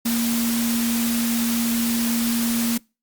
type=tone in noise; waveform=sine; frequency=233.2 Hz; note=A#3; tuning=1 cent sharp; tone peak=-20 dBFS; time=0.05-2.78 s; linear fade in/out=10 ms; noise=white; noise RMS=-27 dBFS; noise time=0.05-2.78 s; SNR=+4 dB; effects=noise-tail reverb RT60 0.3 s tail -26 dB re dry + Opus 48 kbps